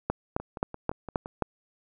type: two click trains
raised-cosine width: 1 ms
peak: -23 / -11 dBFS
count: 6 / 6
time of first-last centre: 0.4-1.259 / 0.1-1.423 s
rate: 5.82 / 3.78 Hz
effects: none